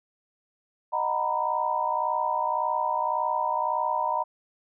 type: chord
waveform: sine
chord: B major seventh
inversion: first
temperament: just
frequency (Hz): 617.4 / 740.8 / 926 / 987.8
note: D#5 / F#5 / A#5 / B5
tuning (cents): -14 / +2 / -12 / 0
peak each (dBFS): -32 / -33 / -27 / -28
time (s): 0.92-4.24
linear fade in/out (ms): 20
effects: none